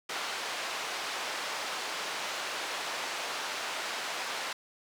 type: band-pass noise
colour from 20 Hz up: pink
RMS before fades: -36 dBFS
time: 0.09-4.53 s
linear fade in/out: 5 ms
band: 700 to 5600 Hz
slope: 12 dB/octave
effects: none